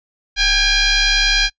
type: tone with frequency modulation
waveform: sine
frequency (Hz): 846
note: G#5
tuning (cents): +32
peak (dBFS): -12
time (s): 0.36-1.5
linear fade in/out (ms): 50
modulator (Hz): 811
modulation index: 5.4
effects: noise-tail reverb RT60 0.1 s tail -24 dB re dry + resampled to 16000 Hz